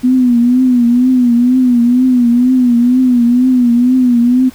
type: tone with vibrato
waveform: sine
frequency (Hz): 246.9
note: B3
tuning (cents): 0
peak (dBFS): -6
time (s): 0.03-4.5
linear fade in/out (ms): 20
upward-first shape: triangle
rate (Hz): 2.1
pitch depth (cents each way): 92
effects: pink hiss -39 dBFS RMS until 4.54 s